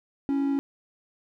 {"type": "tone pair together", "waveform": "triangle", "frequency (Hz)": [277.2, 331], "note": ["C#4", "E4"], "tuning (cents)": [0, 7], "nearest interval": "minor third", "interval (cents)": 307, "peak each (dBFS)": [-21, -32], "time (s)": [0.29, 0.59], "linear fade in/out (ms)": 0, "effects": []}